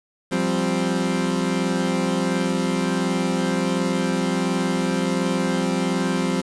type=chord; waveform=30% pulse; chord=F suspended second; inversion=none; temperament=equal; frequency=174.61 / 196 / 261.6 Hz; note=F3 / G3 / C4; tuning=0 / 0 / 0 cents; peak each=-22 dBFS; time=0.31-6.42 s; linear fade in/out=20 ms; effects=resampled to 22050 Hz + 7-bit